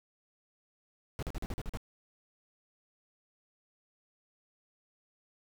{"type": "noise bursts", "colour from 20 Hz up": "brown", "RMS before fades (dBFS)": -36, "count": 8, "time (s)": [1.19, 1.772], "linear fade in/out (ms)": 0, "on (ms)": 36, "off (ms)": 42, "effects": []}